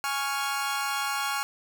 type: chord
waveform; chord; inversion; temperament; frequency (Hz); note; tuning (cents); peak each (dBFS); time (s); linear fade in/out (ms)
sawtooth; Db major; second; equal; 830.6 / 1108.7 / 1396.9; Ab5 / Db6 / F6; 0 / 0 / 0; -28; 0.04-1.43; 0
effects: none